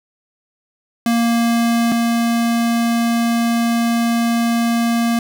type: tone pair in turn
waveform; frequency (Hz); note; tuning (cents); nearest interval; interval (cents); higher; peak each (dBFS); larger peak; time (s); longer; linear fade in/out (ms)
square; 233.1 / 233.1; A#3 / A#3; 0 / 0; unison; 0; neither; -14 / -15; first; 1.06-1.92 / 1.92-5.19; second; 2
effects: none